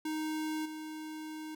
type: tone with level steps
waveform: square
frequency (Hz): 311.1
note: D#4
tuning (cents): 0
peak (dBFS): -34 / -41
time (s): 0.05-1.55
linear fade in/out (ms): 5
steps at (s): 0.65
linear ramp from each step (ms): 10
effects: none